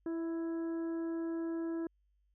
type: harmonic tone with a mistuned harmonic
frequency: 331 Hz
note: E4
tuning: 7 cents sharp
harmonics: 1 / 2 / 3 / 4 / 5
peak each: -34 / -50 / -55 / -57 / -57 dBFS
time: 0.06-1.87 s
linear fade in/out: 2 ms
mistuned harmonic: 2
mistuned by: -22 cents
effects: added 50 Hz sine -70 dBFS peak until 2.34 s